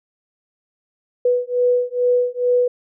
sine beating tone pair, 491.4 / 493.7 Hz, B4 / B4, -9 / -1 cents, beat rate 2.3 Hz, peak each -18 dBFS, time 1.25-2.68 s, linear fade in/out 5 ms, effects none

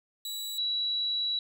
sawtooth / sine tone pair in turn, 3915 / 3915 Hz, B7 / B7, -16 / -16 cents, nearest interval unison, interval 0 cents, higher neither, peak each -31 / -27 dBFS, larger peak second, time 0.25-0.58 / 0.58-1.39 s, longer second, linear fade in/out 2 ms, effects none

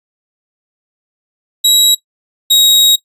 sawtooth tone pair in turn, 3858 / 3796 Hz, B7 / A#7, -41 / +31 cents, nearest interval unison, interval 28 cents, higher first, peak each -3 dBFS, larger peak neither, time 1.64-1.95 / 2.5-2.96 s, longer second, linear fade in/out 10 ms, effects noise-tail reverb RT60 0.1 s tail -17 dB re dry + resampled to 32000 Hz

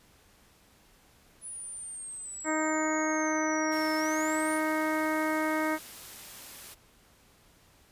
sine exponential two-way sweep, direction down then up, 9956 to 5274 to 9956 Hz, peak -38 dBFS, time 1.41-4.61 s, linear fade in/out 50 ms, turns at 3.96 s
harmonic tone, 311.9 Hz, D#4, 4 cents sharp, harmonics 1 / 2 / 3 / 4 / 5 / 6 / 7, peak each -30 / -33 / -35 / -36 / -37 / -38 / -38 dBFS, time 2.44-5.79 s, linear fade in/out 50 ms
white noise, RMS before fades -46 dBFS, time 3.71-6.75 s, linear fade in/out 20 ms
effects pink hiss -61 dBFS RMS until 7.91 s + resampled to 32000 Hz

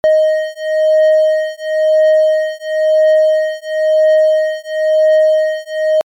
triangle beating tone pair, 623 / 623.98 Hz, D#5 / D#5, +2 / +5 cents, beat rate 0.98 Hz, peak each -10 dBFS, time 0.04-6.01 s, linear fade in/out 0 ms, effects MP3 96 kbps

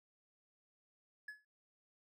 triangle tone with exponential decay, 1701 Hz, G#6, 41 cents sharp, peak -40 dBFS, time 1.28-1.45 s, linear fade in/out 5 ms, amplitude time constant 36 ms, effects none

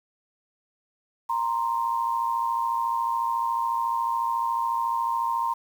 sine tone pair together, 931 / 1045 Hz, A#5 / C6, -2 / -2 cents, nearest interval major second, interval 200 cents, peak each -25 / -27 dBFS, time 1.29-5.54 s, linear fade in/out 10 ms, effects 8-bit

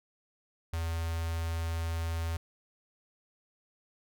square tone with notch filter, 82.7 Hz, E2, 6 cents sharp, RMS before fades -33 dBFS, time 0.73-2.37 s, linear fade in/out 5 ms, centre 300 Hz, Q 0.76, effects none

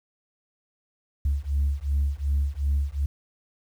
sine beating tone pair, 69.3 / 72 Hz, C#2 / D2, 0 / -34 cents, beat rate 2.7 Hz, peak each -24 dBFS, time 1.25-3.06 s, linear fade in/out 5 ms, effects tanh soft clip ceiling -17 dBFS + 9-bit

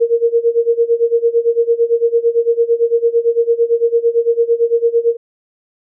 sine tone with tremolo, 466.2 Hz, A#4, in tune, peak -7 dBFS, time 0-5.17 s, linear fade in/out 20 ms, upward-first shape sine, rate 8.9 Hz, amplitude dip 90%, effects none

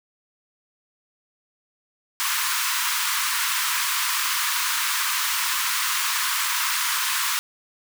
pink high-pass noise, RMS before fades -24 dBFS, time 2.2-7.39 s, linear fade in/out 0 ms, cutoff 950 Hz, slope 96 dB/octave, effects none

